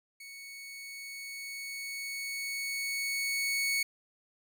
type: tone with level ramp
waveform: sawtooth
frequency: 2219 Hz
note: C#7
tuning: 1 cent sharp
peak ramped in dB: -42 to -24 dBFS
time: 0.2-3.83 s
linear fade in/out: 5 ms
effects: none